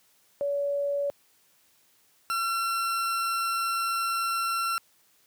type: tone pair in turn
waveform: sine / 40% pulse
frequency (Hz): 568 / 1357.2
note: C#5 / F6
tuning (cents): +42 / -50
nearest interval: octave + minor third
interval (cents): 1508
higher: second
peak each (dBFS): -25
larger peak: neither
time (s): 0.41-1.1 / 2.3-4.78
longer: second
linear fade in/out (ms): 0
effects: white hiss -64 dBFS RMS until 5.26 s + high-pass 80 Hz 12 dB/octave